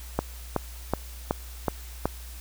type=click train; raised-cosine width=1 ms; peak=-9 dBFS; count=6; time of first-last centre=0.19-2.056 s; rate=2.68 Hz; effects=added 60 Hz sine -39 dBFS peak until 2.4 s + white hiss -47 dBFS RMS until 2.4 s